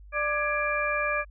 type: harmonic tone with a mistuned harmonic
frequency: 592 Hz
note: D5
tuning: 14 cents sharp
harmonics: 1 / 2 / 3 / 4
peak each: -30 / -30 / -30 / -30 dBFS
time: 0.12-1.25 s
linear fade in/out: 50 ms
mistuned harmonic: 3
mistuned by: -110 cents
effects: added 50 Hz sine -45 dBFS peak until 1.3 s